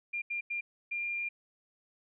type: tone bursts at uneven times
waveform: sine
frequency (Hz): 2398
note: D7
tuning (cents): +36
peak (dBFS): -32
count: 4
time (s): 0.13-0.22 / 0.3-0.41 / 0.5-0.61 / 0.91-1.29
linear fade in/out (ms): 10
effects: none